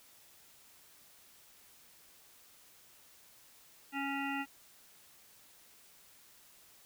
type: harmonic tone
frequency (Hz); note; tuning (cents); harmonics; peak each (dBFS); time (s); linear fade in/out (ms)
277.2; C#4; 0; 1 / 3 / 5 / 7 / 9 / 10; -38 / -40 / -43 / -42 / -46 / -44; 3.92-4.46; 50
effects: white hiss -61 dBFS RMS until 6.85 s